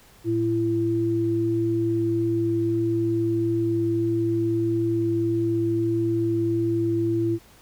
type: tone pair together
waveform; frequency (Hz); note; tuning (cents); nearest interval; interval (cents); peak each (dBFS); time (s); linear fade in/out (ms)
sine; 112.3 / 336.2; A2 / E4; +36 / +34; octave + perfect fifth; 1898; -27 / -21; 0.24-7.39; 50
effects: pink hiss -53 dBFS RMS until 7.61 s